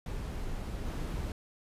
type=noise with level steps; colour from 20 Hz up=brown; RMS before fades=-37 / -35 dBFS; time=0.06-1.32 s; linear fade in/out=2 ms; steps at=0.86 s; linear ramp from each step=5 ms; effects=resampled to 32000 Hz